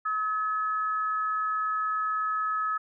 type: tone pair together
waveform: sine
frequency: 1281.8 / 1711 Hz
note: E6 / A6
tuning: -49 / -49 cents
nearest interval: perfect fourth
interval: 500 cents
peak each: -26 / -35 dBFS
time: 0.05-2.78 s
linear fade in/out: 10 ms
effects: none